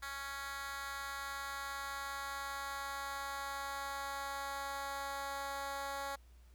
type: tone with high-pass filter sweep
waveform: 10% pulse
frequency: 277.3 Hz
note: C#4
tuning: 1 cent sharp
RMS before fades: -42 dBFS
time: 0.02-6.16 s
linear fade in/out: 10 ms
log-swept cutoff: 1400 to 670 Hz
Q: 1.4
effects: added 60 Hz sine -57 dBFS peak until 6.54 s + pink hiss -71 dBFS RMS until 6.54 s